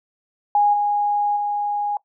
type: tone with level steps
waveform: sine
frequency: 824 Hz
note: G#5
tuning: 14 cents flat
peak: -13 / -17 / -20 dBFS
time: 0.55-1.97 s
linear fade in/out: 2 ms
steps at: 0.73 / 1.36 s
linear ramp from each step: 10 ms
effects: noise-tail reverb RT60 0.1 s tail -19 dB re dry